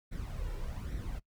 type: noise with flanger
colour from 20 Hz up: brown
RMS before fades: -38 dBFS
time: 0.11-1.2 s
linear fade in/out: 20 ms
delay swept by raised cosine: 0.51 to 2.21 ms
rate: 1.2 Hz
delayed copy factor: +0.6
effects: noise-tail reverb RT60 0.1 s tail -21 dB re dry

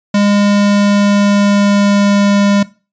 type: tone with pitch glide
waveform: square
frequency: 203.7 to 201.7 Hz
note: G#3 to G3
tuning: -33 to +50 cents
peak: -9 dBFS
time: 0.14-2.63 s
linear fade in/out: 5 ms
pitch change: -17 cents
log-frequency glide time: 0.34-2.4 s
effects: noise-tail reverb RT60 0.3 s tail -18 dB re dry + resampled to 16000 Hz

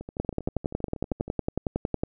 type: two click trains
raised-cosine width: 2 ms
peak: -12 / -24 dBFS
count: 21 / 17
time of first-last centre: 0.2-2.035 / 0.01-1.28 s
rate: 10.9 / 12.6 Hz
effects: none

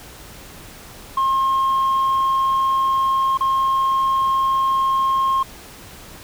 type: tone with dropouts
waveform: sine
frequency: 1070 Hz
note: C6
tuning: 38 cents sharp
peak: -13 dBFS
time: 1.17-5.43 s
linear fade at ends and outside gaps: 5 ms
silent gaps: 3.374-3.407 s
effects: tanh soft clip ceiling -14 dBFS + pink hiss -40 dBFS RMS until 6.23 s

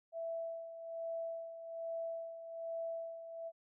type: tone with tremolo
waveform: sine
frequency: 662 Hz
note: E5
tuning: 7 cents sharp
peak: -37 dBFS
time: 0.12-3.52 s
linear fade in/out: 50 ms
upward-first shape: sine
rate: 1.2 Hz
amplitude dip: 65%
effects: none

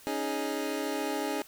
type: chord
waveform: 25% pulse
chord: C# suspended second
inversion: none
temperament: equal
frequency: 277.2 / 311.1 / 415.3 Hz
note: C#4 / D#4 / G#4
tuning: 0 / 0 / 0 cents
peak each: -31 dBFS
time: 0.07-1.42 s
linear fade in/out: 0 ms
effects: white hiss -54 dBFS RMS until 1.47 s

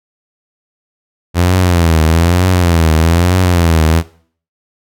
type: tone with vibrato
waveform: sawtooth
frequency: 85.4 Hz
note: F2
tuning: 38 cents flat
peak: -4 dBFS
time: 1.34-4.03 s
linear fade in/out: 50 ms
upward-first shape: triangle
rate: 1.1 Hz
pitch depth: 150 cents each way
effects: noise-tail reverb RT60 0.5 s tail -19 dB re dry

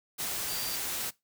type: tone in noise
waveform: sine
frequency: 4699 Hz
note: D8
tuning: in tune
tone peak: -39 dBFS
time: 0.48-0.77 s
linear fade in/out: 20 ms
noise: white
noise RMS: -34 dBFS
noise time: 0.18-1.11 s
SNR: -8 dB
effects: noise-tail reverb RT60 0.2 s tail -21 dB re dry

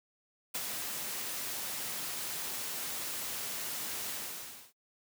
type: noise with ADSR envelope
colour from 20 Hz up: white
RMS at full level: -34 dBFS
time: 0.54-4.73 s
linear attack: 13 ms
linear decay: 37 ms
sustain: -4 dB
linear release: 620 ms
effects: noise-tail reverb RT60 0.1 s tail -23 dB re dry + high-pass 100 Hz 12 dB/octave

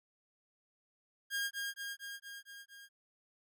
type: tone with echo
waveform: sawtooth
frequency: 1619 Hz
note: G#6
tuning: 45 cents flat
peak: -30 dBFS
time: 1.3-1.51 s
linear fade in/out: 50 ms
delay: 230 ms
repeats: 6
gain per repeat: -3 dB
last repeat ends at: 2.89 s
effects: none

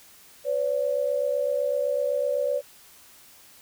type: tone pair together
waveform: sine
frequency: 504.1 / 572 Hz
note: B4 / D5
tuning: +35 / -46 cents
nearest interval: major second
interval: 219 cents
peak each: -27 / -24 dBFS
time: 0.44-2.62 s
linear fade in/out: 50 ms
effects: white hiss -52 dBFS RMS until 3.61 s

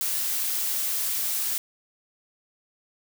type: noise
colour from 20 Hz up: blue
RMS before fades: -27 dBFS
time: 0.01-1.58 s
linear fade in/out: 0 ms
effects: none

